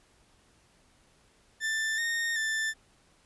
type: tone with pitch steps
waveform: 40% pulse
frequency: 1773 / 1843 / 1770 Hz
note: A6 / A#6 / A6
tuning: +13 / -20 / +10 cents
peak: -27 dBFS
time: 1.6-2.74 s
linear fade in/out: 50 ms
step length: 380 ms
effects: pink hiss -64 dBFS RMS until 3.25 s + resampled to 24000 Hz